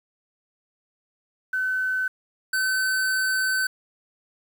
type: tone pair in turn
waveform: sine / square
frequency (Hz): 1518 / 1526.4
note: F#6 / G6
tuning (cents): +44 / -47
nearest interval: unison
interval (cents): 9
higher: second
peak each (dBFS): -22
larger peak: neither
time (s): 1.53-2.08 / 2.53-3.67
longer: second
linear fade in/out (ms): 5
effects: 8-bit